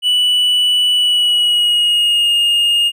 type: tone with pitch glide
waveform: triangle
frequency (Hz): 2960 to 2841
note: F#7 to F7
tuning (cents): 0 to +29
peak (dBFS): -9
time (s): 0.02-2.92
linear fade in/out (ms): 50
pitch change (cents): -71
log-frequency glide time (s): 0.94-2.33
effects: none